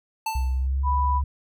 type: tone with exponential decay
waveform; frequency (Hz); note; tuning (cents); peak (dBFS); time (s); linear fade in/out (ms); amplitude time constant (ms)
square; 885; A5; +10; -23; 0.26-0.67; 5; 87
type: tone with pitch glide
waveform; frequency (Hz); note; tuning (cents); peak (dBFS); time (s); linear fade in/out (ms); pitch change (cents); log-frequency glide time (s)
sine; 64.1 to 69.9; C2 to C#2; -35 to +15; -21; 0.35-1.24; 5; +150; 0.53-0.93
type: tone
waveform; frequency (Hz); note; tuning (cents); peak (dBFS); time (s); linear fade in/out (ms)
sine; 987.8; B5; 0; -22; 0.83-1.22; 50
effects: none